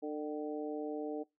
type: harmonic tone with a mistuned harmonic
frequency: 150 Hz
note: D3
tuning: 37 cents sharp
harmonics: 2 / 3 / 4 / 5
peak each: -39 / -39 / -45 / -47 dBFS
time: 0.02-1.24 s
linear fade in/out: 20 ms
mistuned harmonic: 5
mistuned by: +34 cents
effects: noise-tail reverb RT60 0.2 s tail -22 dB re dry